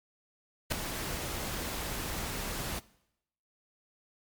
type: noise with ADSR envelope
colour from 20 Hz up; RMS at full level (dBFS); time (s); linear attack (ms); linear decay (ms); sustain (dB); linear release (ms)
pink; -27; 0.7-2.8; 21; 4; -9; 18
effects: noise-tail reverb RT60 0.8 s tail -21 dB re dry + MP3 96 kbps